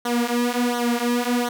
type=tone with flanger; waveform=sawtooth; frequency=241.1 Hz; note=B3; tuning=41 cents flat; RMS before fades=-22 dBFS; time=0.05-1.49 s; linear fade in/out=5 ms; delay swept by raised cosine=0.4 to 5.6 ms; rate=1.4 Hz; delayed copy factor=-0.85; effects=none